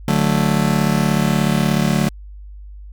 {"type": "chord", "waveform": "40% pulse", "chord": "D major", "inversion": "none", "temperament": "just", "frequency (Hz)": [146.83, 183.54, 220.2], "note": ["D3", "F#3", "A3"], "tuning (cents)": [0, -14, 2], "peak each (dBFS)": -18, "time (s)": [0.08, 2.09], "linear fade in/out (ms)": 2, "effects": ["added 50 Hz sine -33 dBFS peak until 2.92 s"]}